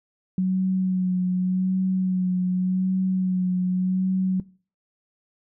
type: tone with vibrato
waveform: sine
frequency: 185 Hz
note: F#3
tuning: in tune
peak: -19 dBFS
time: 0.38-4.4 s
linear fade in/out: 2 ms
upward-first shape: sine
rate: 0.86 Hz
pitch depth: 26 cents each way
effects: noise-tail reverb RT60 0.4 s tail -21 dB re dry